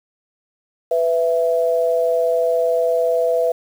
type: tone pair together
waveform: sine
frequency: 497.3 / 663.8 Hz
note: B4 / E5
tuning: +12 / +12 cents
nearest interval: perfect fourth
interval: 500 cents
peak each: -17 / -18 dBFS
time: 0.91-3.52 s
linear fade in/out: 5 ms
effects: 7-bit